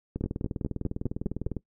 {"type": "two click trains", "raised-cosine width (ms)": 3, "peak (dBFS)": [-18, -16], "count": [29, 7], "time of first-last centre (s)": [[0.16, 1.567], [0.24, 1.464]], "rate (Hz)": [19.9, 4.9], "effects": ["noise-tail reverb RT60 0.1 s tail -21 dB re dry"]}